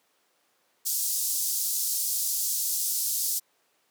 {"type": "band-pass noise", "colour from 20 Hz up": "white", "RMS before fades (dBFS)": -28, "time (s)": [0.85, 3.4], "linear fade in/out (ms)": 20, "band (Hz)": [5000, 16000], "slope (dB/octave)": 24, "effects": ["pink hiss -68 dBFS RMS until 3.9 s", "high-pass 400 Hz 12 dB/octave"]}